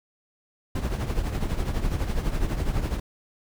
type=noise with tremolo; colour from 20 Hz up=brown; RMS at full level=-23 dBFS; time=0.75-3 s; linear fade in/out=5 ms; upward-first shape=triangle; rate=12 Hz; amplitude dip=70%; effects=none